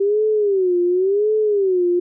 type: tone with vibrato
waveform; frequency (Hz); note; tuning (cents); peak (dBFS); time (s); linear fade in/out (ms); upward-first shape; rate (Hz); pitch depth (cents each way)
sine; 389.7; G4; -10; -14; 0-2; 10; sine; 0.92; 180
effects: none